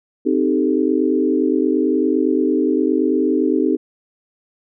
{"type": "chord", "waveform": "sine", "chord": "A half-diminished seventh", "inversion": "first", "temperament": "equal", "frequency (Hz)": [261.6, 311.1, 392, 440], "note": ["C4", "Eb4", "G4", "A4"], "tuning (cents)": [0, 0, 0, 0], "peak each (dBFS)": [-19, -18, -20, -23], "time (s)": [0.25, 3.77], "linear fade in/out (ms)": 20, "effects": []}